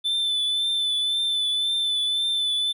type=tone with vibrato; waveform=triangle; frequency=3520 Hz; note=A7; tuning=in tune; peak=-20 dBFS; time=0.04-2.73 s; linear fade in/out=20 ms; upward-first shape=triangle; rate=1.9 Hz; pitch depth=33 cents each way; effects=none